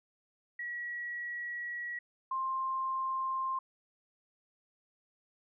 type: tone pair in turn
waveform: sine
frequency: 1922 / 1054.7 Hz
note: B6 / C6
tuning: -48 / +14 cents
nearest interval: minor seventh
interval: 1038 cents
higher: first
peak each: -36 / -31 dBFS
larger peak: second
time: 0.59-1.99 / 2.31-3.59 s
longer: first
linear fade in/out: 5 ms
effects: none